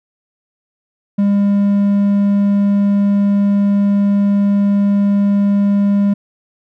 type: tone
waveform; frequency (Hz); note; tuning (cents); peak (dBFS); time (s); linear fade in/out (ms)
triangle; 201.4; G3; +47; -8; 1.18-6.14; 10
effects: none